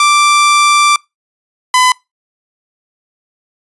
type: tone pair in turn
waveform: sawtooth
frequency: 1175 / 1008.2 Hz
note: D6 / B5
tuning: +1 / +35 cents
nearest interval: minor third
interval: 266 cents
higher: first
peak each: -3 dBFS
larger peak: neither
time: 0-0.96 / 1.74-1.92 s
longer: first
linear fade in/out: 2 ms
effects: noise-tail reverb RT60 0.2 s tail -24 dB re dry + resampled to 24000 Hz